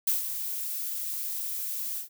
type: noise with ADSR envelope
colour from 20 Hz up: violet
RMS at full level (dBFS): -24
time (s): 0.07-2.09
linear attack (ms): 5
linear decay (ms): 140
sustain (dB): -9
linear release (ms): 120
effects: none